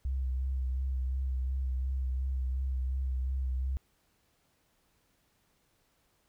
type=tone with vibrato; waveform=sine; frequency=65 Hz; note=C2; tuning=11 cents flat; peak=-29 dBFS; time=0.05-3.77 s; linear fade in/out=0 ms; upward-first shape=sine; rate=2.8 Hz; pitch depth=31 cents each way; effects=pink hiss -72 dBFS RMS until 6.28 s